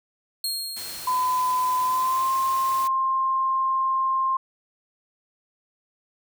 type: tone with exponential decay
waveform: sawtooth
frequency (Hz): 4251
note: C8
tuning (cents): +27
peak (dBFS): -21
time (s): 0.44-1.92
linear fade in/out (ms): 2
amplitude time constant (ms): 320
type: noise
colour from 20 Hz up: white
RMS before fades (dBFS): -37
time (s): 0.76-2.88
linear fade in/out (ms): 10
type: tone with pitch glide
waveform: sine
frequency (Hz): 1010 to 1057.8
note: B5 to C6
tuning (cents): +39 to +19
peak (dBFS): -20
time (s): 1.07-4.37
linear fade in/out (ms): 5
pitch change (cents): +80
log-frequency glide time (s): 1.81-2.32
effects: none